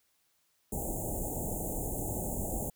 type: band-stop noise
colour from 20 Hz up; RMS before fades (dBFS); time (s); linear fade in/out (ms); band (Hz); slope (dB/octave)
pink; -35; 0.72-2.7; 5; 850 to 6800; 96
effects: white hiss -73 dBFS RMS until 2.75 s